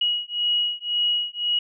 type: beating tone pair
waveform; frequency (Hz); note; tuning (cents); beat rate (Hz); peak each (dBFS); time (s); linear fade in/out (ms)
sine; 2903 / 2904.9; F#7 / F#7; -34 / -33; 1.9; -24; 0.01-1.59; 5
effects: none